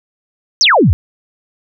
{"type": "exponential sweep", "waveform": "sine", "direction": "down", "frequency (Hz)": [6300, 65.41], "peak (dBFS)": -6, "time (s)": [0.61, 0.93], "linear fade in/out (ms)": 0, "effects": []}